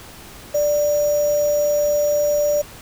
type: tone with sample-and-hold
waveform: sine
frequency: 588 Hz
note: D5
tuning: 2 cents sharp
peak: -15 dBFS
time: 0.54-2.62 s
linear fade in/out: 10 ms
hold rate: 6300 Hz
effects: pink hiss -40 dBFS RMS until 2.81 s